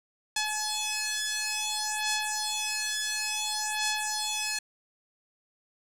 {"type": "beating tone pair", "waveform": "5% pulse", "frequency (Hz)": [854, 854.57], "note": ["G#5", "G#5"], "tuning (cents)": [48, 49], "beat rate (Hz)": 0.57, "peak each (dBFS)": [-19, -18], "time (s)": [0.36, 4.59], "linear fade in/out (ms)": 5, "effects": ["low-pass 9000 Hz 12 dB/octave", "8-bit"]}